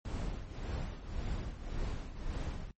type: noise with tremolo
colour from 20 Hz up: brown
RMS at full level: -35 dBFS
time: 0.05-2.71 s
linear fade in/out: 2 ms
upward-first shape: triangle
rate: 1.8 Hz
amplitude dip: 75%
effects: noise-tail reverb RT60 0.1 s tail -23 dB re dry + MP3 32 kbps